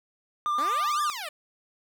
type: tone with vibrato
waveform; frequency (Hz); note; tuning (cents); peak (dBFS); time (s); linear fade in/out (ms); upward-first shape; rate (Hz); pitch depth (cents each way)
triangle; 1193; D6; +27; -22; 0.46-1.1; 0; sine; 12; 21
type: exponential two-way sweep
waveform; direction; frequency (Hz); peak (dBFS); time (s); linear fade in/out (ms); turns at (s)
10% pulse; up then down; 250.2 to 1800 to 575; -25; 0.58-1.29; 5; 1.02
effects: none